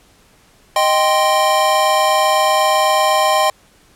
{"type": "chord", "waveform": "square", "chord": "C minor", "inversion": "first", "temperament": "equal", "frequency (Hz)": [622.3, 784, 1046.5], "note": ["Eb5", "G5", "C6"], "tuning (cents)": [0, 0, 0], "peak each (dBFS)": -17, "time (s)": [0.76, 3.5], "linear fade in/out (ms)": 2, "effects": ["pink hiss -51 dBFS RMS until 3.95 s", "low-pass 12000 Hz 12 dB/octave"]}